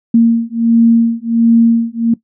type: beating tone pair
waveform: sine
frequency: 230 / 231.4 Hz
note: A#3 / A#3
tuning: -23 / -13 cents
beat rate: 1.4 Hz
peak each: -10 dBFS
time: 0.14-2.14 s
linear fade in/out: 5 ms
effects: noise-tail reverb RT60 0.1 s tail -18 dB re dry